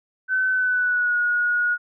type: tone with pitch glide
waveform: sine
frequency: 1521 to 1448.1 Hz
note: F#6 to F#6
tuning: +47 to -38 cents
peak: -18 dBFS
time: 0.28-1.78 s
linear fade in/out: 50 ms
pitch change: -85 cents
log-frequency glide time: 0.51-1.17 s
effects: none